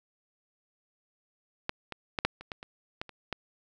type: clicks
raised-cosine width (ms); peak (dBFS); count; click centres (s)
0.3; -13 / -21 / -13 / -8 / -28 / -20 / -26 / -18 / -29 / -16; 10; 1.694 / 1.923 / 2.188 / 2.25 / 2.41 / 2.518 / 2.629 / 3.015 / 3.093 / 3.327
effects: none